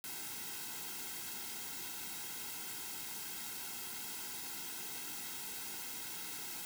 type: noise with comb filter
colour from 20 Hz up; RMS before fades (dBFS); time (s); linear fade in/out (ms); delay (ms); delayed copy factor
white; -44; 0.04-6.65; 0; 1.7; -0.9
effects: none